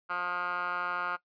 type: tone with band-pass filter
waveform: 10% pulse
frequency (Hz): 177.5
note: F3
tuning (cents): +28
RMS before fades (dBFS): -33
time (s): 0.09-1.17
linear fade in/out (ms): 20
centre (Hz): 1400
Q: 6.4
effects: noise-tail reverb RT60 0.1 s tail -19 dB re dry + resampled to 11025 Hz